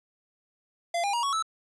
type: tone with pitch steps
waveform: square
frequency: 686 / 806.4 / 948 / 1114.4 / 1310 Hz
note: F5 / G5 / A#5 / C#6 / E6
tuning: -31 / +49 / +29 / +9 / -11 cents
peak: -26 dBFS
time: 0.94-1.425 s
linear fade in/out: 5 ms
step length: 97 ms
effects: resampled to 22050 Hz